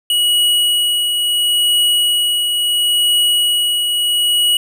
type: tone with tremolo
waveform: square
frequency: 2915 Hz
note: F#7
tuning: 26 cents flat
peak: -11 dBFS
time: 0.1-4.57 s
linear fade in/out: 2 ms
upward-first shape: triangle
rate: 0.73 Hz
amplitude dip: 40%
effects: none